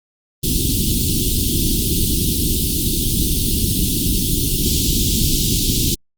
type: band-stop noise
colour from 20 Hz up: pink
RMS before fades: -17 dBFS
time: 0.43-5.95 s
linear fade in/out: 10 ms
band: 360 to 3100 Hz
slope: 48 dB/octave
effects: Opus 32 kbps

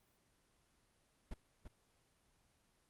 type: noise with echo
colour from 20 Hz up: brown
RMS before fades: -43 dBFS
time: 1.31-1.34 s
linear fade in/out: 5 ms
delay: 340 ms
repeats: 1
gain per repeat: -7 dB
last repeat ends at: 1.68 s
effects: pink hiss -75 dBFS RMS until 2.89 s + Opus 24 kbps

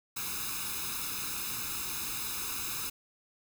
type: noise with comb filter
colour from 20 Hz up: white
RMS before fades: -36 dBFS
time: 0.16-2.9 s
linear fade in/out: 10 ms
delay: 0.78 ms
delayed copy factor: +0.85
effects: none

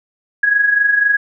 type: tone with amplitude modulation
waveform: sine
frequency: 1661.2 Hz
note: G#6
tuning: in tune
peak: -8 dBFS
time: 0.43-1.17 s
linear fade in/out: 5 ms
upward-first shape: sine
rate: 24 Hz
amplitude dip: 60%
effects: none

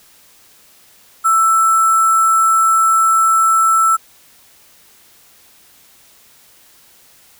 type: tone with sample-and-hold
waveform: sine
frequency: 1326 Hz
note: E6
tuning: 10 cents sharp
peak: -9 dBFS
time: 1.24-3.97 s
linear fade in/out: 20 ms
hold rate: 8820 Hz
effects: white hiss -48 dBFS RMS until 7.39 s

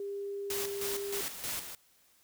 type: tone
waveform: sine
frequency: 400.6 Hz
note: G4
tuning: 38 cents sharp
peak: -35 dBFS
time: 0-1.21 s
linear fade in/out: 2 ms
type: noise with tremolo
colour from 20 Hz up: white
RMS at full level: -36 dBFS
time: 0.5-1.75 s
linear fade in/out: 2 ms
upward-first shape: square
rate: 3.2 Hz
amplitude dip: 60%
effects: white hiss -66 dBFS RMS until 2.23 s

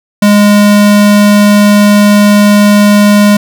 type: tone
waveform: square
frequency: 206.1 Hz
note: G#3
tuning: 13 cents flat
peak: -3 dBFS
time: 0.22-3.37 s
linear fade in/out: 5 ms
effects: none

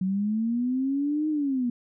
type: linear two-way sweep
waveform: sine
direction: up then down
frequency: 183.6 to 311.1 to 235.8 Hz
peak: -23 dBFS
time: 0.01-1.7 s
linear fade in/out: 5 ms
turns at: 1.29 s
effects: none

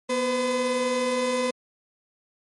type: tone pair together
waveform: 35% pulse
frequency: 244.5 / 508 Hz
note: B3 / B4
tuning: -17 / +49 cents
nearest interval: octave + minor second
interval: 1266 cents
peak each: -27 / -22 dBFS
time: 0.09-1.51 s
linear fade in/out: 10 ms
effects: MP3 48 kbps

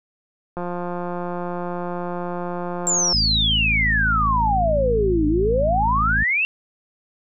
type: click train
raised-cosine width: 1 ms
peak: -15 dBFS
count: 451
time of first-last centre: 0.57-3.127 s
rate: 176 Hz
type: exponential two-way sweep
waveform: sine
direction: down then up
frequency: 7500 to 293.7 to 2764 Hz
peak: -17 dBFS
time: 2.87-6.45 s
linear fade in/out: 0 ms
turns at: 5.27 s
type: harmonic tone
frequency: 54.3 Hz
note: A1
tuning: 22 cents flat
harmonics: 1 / 2 / 3 / 4 / 5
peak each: -23 / -28 / -30 / -31 / -38 dBFS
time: 3.13-6.24 s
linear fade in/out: 5 ms
effects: none

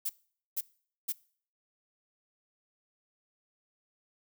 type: noise bursts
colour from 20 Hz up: violet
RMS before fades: -32 dBFS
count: 3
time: 0.05-1.125 s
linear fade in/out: 10 ms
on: 45 ms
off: 470 ms
effects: noise-tail reverb RT60 0.5 s tail -22 dB re dry

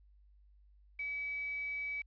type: tone with quantisation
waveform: sine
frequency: 2285 Hz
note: D7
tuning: 48 cents flat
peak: -36 dBFS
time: 0.99-2.02 s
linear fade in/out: 5 ms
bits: 9
effects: added 50 Hz sine -60 dBFS peak until 2.06 s + resampled to 11025 Hz

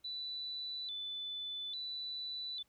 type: tone with vibrato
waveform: sine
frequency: 3729 Hz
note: A#7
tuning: in tune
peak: -39 dBFS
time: 0.04-2.63 s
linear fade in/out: 10 ms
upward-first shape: square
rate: 0.59 Hz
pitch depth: 110 cents each way
effects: pink hiss -75 dBFS RMS until 2.68 s

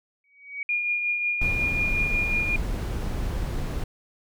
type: tone with exponential growth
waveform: sine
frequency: 2260 Hz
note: C#7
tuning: 33 cents sharp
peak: -26 dBFS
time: 0.24-0.63 s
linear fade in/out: 2 ms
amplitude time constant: 84 ms
type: tone with tremolo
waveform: sine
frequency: 2425 Hz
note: D#7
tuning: 45 cents flat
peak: -21 dBFS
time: 0.69-2.56 s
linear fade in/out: 2 ms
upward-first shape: triangle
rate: 5.5 Hz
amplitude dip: 45%
type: noise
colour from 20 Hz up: brown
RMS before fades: -28 dBFS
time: 1.41-3.84 s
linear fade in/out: 5 ms
effects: none

